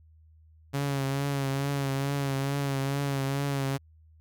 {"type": "tone with vibrato", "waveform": "sawtooth", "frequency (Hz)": 138.59, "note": "C#3", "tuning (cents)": 0, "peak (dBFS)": -23, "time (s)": [0.73, 3.78], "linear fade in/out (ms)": 20, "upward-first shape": "triangle", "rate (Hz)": 2.3, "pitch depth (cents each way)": 44, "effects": ["added 79 Hz sine -54 dBFS peak until 4.2 s"]}